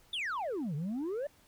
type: exponential two-way sweep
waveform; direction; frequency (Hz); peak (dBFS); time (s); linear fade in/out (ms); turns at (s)
sine; down then up; 3656 to 139 to 607; -30; 0.13-1.27; 5; 0.75
effects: tanh soft clip ceiling -32 dBFS + pink hiss -64 dBFS RMS until 1.47 s

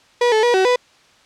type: tone with pitch steps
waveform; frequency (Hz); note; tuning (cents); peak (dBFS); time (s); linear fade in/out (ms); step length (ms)
35% pulse; 484.1 / 435.6 / 482.2 / 377.8 / 494.9; B4 / A4 / B4 / F#4 / B4; -35 / -17 / -41 / +36 / +4; -11; 0.21-0.76; 5; 110
effects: white hiss -52 dBFS RMS until 1.25 s + low-pass 5000 Hz 12 dB/octave

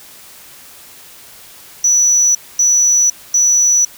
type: tone bursts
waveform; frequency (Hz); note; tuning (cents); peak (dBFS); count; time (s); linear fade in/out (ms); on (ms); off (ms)
sine; 5920; F#8; 0; -6; 3; 1.84-3.85; 5; 510; 240
effects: tanh soft clip ceiling -7 dBFS + white hiss -39 dBFS RMS until 3.97 s

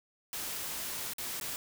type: noise with dropouts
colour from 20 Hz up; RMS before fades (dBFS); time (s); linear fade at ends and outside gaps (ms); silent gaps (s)
white; -38; 0.33-1.56; 1; 1.135-1.183 / 1.4-1.411
effects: none

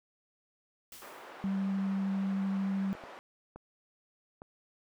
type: noise with exponential decay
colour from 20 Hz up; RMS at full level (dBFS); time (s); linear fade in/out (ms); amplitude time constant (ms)
white; -47; 0.92-1.57; 2; 140
type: band-pass noise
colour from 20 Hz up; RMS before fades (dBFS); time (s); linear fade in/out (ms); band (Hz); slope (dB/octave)
white; -49; 1.02-3.19; 0; 400 to 1200; 12
type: tone with vibrato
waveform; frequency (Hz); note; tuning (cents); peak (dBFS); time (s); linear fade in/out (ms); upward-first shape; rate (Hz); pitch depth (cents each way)
sine; 194.2; G3; -16; -29; 1.44-2.93; 0; triangle; 13; 9
type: clicks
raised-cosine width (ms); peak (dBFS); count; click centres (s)
1; -32; 4; 2.951 / 3.038 / 3.56 / 4.419
effects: none

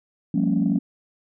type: chord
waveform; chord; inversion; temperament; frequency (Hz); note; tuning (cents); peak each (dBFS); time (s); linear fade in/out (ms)
sine; G half-diminished seventh; third; equal with one note detuned; 174.61 / 196 / 227.1 / 277.2; F3 / G3 / Bb3 / Db4; 0 / 0 / -45 / 0; -23; 0.34-0.79; 5
effects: tanh soft clip ceiling -11 dBFS

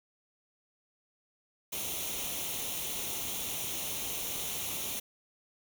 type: noise with comb filter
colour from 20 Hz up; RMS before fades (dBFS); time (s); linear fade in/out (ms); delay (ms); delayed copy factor
white; -36; 1.72-5; 10; 0.31; +0.65
effects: none

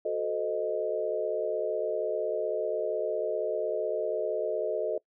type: chord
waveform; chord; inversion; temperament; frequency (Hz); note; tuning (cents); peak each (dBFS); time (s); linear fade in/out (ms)
sine; F# diminished seventh; none; equal with one note detuned; 370 / 440 / 515.7 / 622.3; F#4 / A4 / C5 / Eb5; 0 / 0 / -25 / 0; -36 / -31 / -36 / -31; 0.05-4.98; 5
effects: noise-tail reverb RT60 0.1 s tail -23 dB re dry

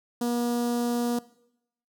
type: tone with notch filter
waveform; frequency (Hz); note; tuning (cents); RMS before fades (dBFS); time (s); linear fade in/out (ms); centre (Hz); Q
sawtooth; 239.5; A#3; +47; -27; 0.21-1.19; 5; 2200; 0.6
effects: noise-tail reverb RT60 0.8 s tail -20 dB re dry

